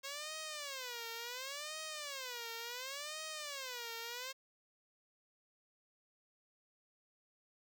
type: tone with vibrato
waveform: 5% pulse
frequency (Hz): 537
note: C5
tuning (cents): +45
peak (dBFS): -31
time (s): 0.03-4.33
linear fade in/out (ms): 20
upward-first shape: sine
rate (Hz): 0.7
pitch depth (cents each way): 270
effects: none